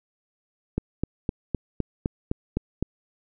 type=click train; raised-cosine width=3 ms; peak=-11 dBFS; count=9; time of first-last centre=0.78-2.826 s; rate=3.91 Hz; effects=none